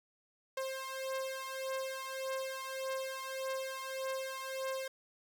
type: beating tone pair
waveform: sawtooth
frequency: 529 / 530.7 Hz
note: C5 / C5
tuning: +19 / +24 cents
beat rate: 1.7 Hz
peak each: -36 / -37 dBFS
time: 0.57-4.88 s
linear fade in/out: 5 ms
effects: none